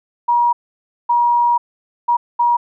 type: tone bursts at uneven times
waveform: sine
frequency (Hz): 955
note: A#5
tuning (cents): +42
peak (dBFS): -11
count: 4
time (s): 0.28-0.53 / 1.09-1.58 / 2.08-2.17 / 2.39-2.57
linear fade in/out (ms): 10
effects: none